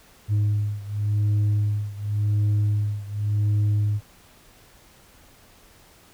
sine beating tone pair, 103.83 / 104.73 Hz, G#2 / G#2, 0 / +15 cents, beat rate 0.9 Hz, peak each -20 / -22 dBFS, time 0.28-4.01 s, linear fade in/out 50 ms, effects tanh soft clip ceiling -17 dBFS + pink hiss -53 dBFS RMS until 6.13 s

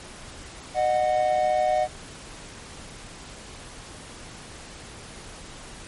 triangle tone pair together, 613.8 / 737 Hz, D#5 / F#5, -24 / -7 cents, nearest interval minor third, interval 317 cents, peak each -21 / -20 dBFS, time 0.74-1.88 s, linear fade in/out 50 ms, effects pink hiss -42 dBFS RMS until 5.87 s + MP3 48 kbps

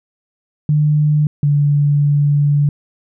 sine tone pair in turn, 150 / 144.97 Hz, D3 / D3, +37 / -22 cents, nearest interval minor second, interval 59 cents, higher first, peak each -10 dBFS, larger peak neither, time 0.69-1.27 / 1.43-2.69 s, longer second, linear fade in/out 2 ms, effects none

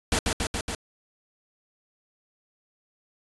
pink noise with echo, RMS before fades -23 dBFS, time 0.12-0.19 s, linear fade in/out 2 ms, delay 140 ms, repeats 4, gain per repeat -2 dB, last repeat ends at 0.75 s, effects resampled to 24000 Hz

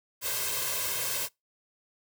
white noise with comb filter, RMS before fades -31 dBFS, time 0.21-1.29 s, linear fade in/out 50 ms, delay 1.9 ms, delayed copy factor +1, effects noise-tail reverb RT60 0.2 s tail -25 dB re dry + high-pass 100 Hz 12 dB/octave

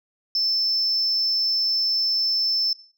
sine tone with amplitude modulation, 5290 Hz, E8, 5 cents sharp, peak -17 dBFS, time 0.35-2.73 s, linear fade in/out 2 ms, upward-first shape sine, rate 196 Hz, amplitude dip 35%, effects noise-tail reverb RT60 0.4 s tail -17 dB re dry + tanh soft clip ceiling -15 dBFS

